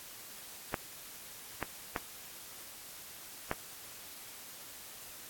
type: clicks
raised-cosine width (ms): 0.5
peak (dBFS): -16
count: 4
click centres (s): 0.742 / 1.627 / 1.962 / 3.514
effects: white hiss -49 dBFS RMS until 5.29 s + AAC 64 kbps